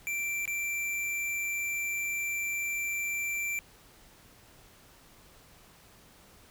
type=tone with dropouts; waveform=square; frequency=2349 Hz; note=D7; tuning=in tune; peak=-31 dBFS; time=0.07-3.59 s; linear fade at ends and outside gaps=0 ms; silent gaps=0.455-0.477 s; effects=pink hiss -57 dBFS RMS until 6.5 s